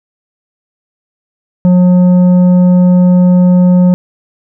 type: tone with tanh clipping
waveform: triangle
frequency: 180 Hz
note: F#3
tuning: 47 cents flat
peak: -5 dBFS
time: 1.65-3.94 s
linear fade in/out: 0 ms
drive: 12 dB
effects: none